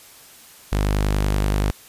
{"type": "tone", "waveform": "sawtooth", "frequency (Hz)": 50.5, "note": "G#1", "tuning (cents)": -48, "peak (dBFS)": -14, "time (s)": [0.72, 1.71], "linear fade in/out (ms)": 5, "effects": ["white hiss -46 dBFS RMS until 1.88 s", "resampled to 32000 Hz"]}